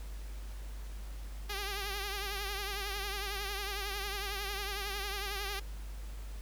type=tone with vibrato; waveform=5% pulse; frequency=400.1 Hz; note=G4; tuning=35 cents sharp; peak=-25 dBFS; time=1.49-5.6 s; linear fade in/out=10 ms; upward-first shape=triangle; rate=11 Hz; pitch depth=86 cents each way; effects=added 50 Hz sine -40 dBFS peak until 6.41 s + pink hiss -55 dBFS RMS until 6.41 s